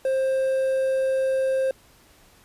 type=tone with quantisation; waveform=triangle; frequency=529 Hz; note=C5; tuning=19 cents sharp; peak=-18 dBFS; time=0.05-1.71 s; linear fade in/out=2 ms; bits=8; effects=pink hiss -55 dBFS RMS until 2.44 s + resampled to 32000 Hz